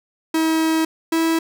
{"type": "tone pair in turn", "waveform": "45% pulse", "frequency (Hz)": [320.7, 326.5], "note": ["E4", "E4"], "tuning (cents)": [-48, -17], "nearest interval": "unison", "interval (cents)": 31, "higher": "second", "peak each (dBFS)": -16, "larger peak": "neither", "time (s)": [[0.34, 0.85], [1.12, 1.39]], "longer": "first", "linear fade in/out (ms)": 5, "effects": []}